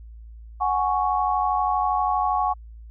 sine chord, F# suspended second, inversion none, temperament just, 740 / 832.5 / 1110 Hz, F#5 / G#5 / C#6, 0 / +4 / +2 cents, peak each -24 dBFS, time 0.6-2.54 s, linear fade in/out 20 ms, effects added 56 Hz sine -39 dBFS peak until 2.9 s

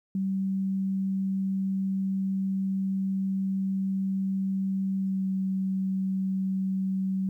sine tone with pitch glide, 192.4 to 190.52 Hz, G3 to G3, -32 to -49 cents, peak -25 dBFS, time 0.15-7.29 s, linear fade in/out 2 ms, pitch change -17 cents, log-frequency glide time 4.98-5.26 s, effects 11-bit

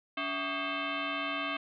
sine tone with frequency modulation, 755 Hz, F#5, 35 cents sharp, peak -31 dBFS, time 0.17-1.57 s, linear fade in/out 5 ms, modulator 471 Hz, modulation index 5.2, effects none

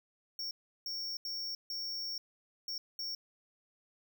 square tone bursts at uneven times, 5490 Hz, F8, 31 cents flat, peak -37 dBFS, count 6, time 0.39-0.51 / 0.86-1.17 / 1.25-1.55 / 1.7-2.18 / 2.68-2.78 / 2.99-3.15 s, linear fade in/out 2 ms, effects none

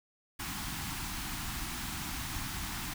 pink band-stop noise, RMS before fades -38 dBFS, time 0.39-2.94 s, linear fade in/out 10 ms, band 330 to 760 Hz, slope 48 dB/octave, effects none

